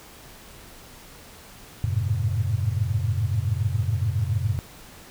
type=tone cluster; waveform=sine; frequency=90.9 / 105.1 / 112.3 / 134.8 Hz; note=F#2 / G#2 / A2 / C#3; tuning=-30 / +21 / +36 / -48 cents; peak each=-26 / -27 / -26 / -30 dBFS; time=1.84-4.59 s; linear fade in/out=0 ms; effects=pink hiss -46 dBFS RMS until 5.1 s